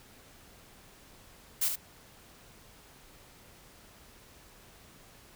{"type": "noise with echo", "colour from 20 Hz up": "blue", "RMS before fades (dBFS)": -28, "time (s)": [1.61, 1.69], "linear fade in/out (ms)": 10, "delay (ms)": 69, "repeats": 1, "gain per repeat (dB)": -6, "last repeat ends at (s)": 1.759, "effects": ["pink hiss -56 dBFS RMS until 5.35 s"]}